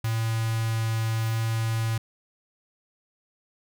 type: tone with notch filter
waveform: square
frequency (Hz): 112.6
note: A2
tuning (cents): +40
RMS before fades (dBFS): -26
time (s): 0.04-1.98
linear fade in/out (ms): 5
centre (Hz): 420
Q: 0.61
effects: none